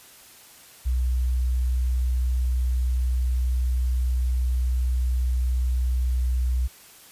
sine tone, 62.5 Hz, B1, 21 cents sharp, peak -20 dBFS, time 0.85-6.68 s, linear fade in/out 20 ms, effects white hiss -49 dBFS RMS until 7.11 s + resampled to 32000 Hz

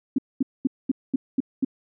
sine tone bursts, 264.9 Hz, C4, 22 cents sharp, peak -17 dBFS, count 7, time 0.16-1.648 s, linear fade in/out 5 ms, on 24 ms, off 220 ms, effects none

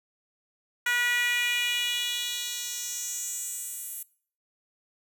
10% pulse tone with high-pass filter sweep, 484.2 Hz, B4, 34 cents flat, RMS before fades -30 dBFS, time 0.86-4.03 s, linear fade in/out 5 ms, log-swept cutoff 1600 to 11000 Hz, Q 2.6, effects noise-tail reverb RT60 0.5 s tail -21 dB re dry

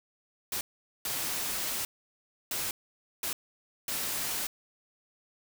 white noise bursts at uneven times, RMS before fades -33 dBFS, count 5, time 0.52-0.61 / 1.05-1.85 / 2.51-2.71 / 3.23-3.33 / 3.88-4.47 s, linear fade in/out 2 ms, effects none

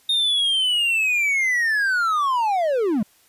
triangle linear sweep, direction down, 3700 to 190 Hz, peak -16 dBFS, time 0.09-3.03 s, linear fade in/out 5 ms, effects white hiss -57 dBFS RMS until 3.28 s + resampled to 32000 Hz

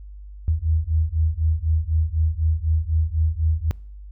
sine beating tone pair, 77.78 / 81.78 Hz, D#2 / E2, 0 / -13 cents, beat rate 4 Hz, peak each -21 / -21 dBFS, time 0.48-3.71 s, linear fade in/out 0 ms, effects noise-tail reverb RT60 0.6 s tail -26 dB re dry + added 50 Hz sine -36 dBFS peak until 4.11 s

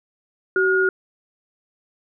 sine tone pair together, 378.6 / 1433 Hz, F#4 / F6, +40 / +44 cents, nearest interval octave + major seventh, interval 2304 cents, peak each -18 dBFS, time 0.56-0.89 s, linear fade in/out 2 ms, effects none

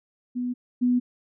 sine tone pair in turn, 246.9 / 246.9 Hz, B3 / B3, 0 / 0 cents, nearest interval unison, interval 0 cents, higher neither, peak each -25 / -18 dBFS, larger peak second, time 0.35-0.54 / 0.81-1 s, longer neither, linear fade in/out 20 ms, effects none

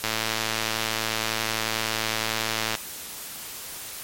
click train, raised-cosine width 0.2 ms, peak -7 dBFS, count 302, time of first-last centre 0.04-2.752 s, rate 111 Hz, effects white hiss -37 dBFS RMS until 4.03 s + MP3 64 kbps

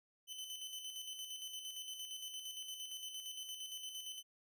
sawtooth tone with tremolo, 3038 Hz, F#7, 45 cents sharp, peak -40 dBFS, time 0.27-4.23 s, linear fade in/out 50 ms, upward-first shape square, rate 8.7 Hz, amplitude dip 45%, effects none

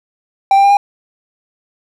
triangle tone with pitch steps, 784 / 792.2 / 800.5 / 808.8 Hz, G5 / G5 / G5 / G#5, 0 / +18 / +36 / -46 cents, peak -4 dBFS, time 0.51-0.77 s, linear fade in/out 2 ms, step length 65 ms, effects none

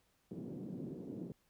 white band-pass noise, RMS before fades -45 dBFS, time 0.31-1.32 s, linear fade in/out 2 ms, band 140 to 340 Hz, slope 24 dB/octave, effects pink hiss -75 dBFS RMS until 1.49 s

